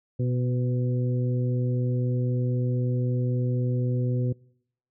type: harmonic tone with a mistuned harmonic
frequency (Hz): 123.9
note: B2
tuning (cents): +6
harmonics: 1 / 2 / 3 / 4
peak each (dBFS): -23 / -32 / -35 / -36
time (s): 0.19-4.33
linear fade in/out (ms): 10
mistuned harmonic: 4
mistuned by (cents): +17
effects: noise-tail reverb RT60 0.7 s tail -25 dB re dry